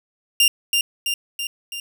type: tone with echo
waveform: sawtooth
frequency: 2794 Hz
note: F7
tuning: in tune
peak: -9 dBFS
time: 0.4-0.48 s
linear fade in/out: 2 ms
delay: 330 ms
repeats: 4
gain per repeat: -4 dB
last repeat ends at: 1.8 s
effects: none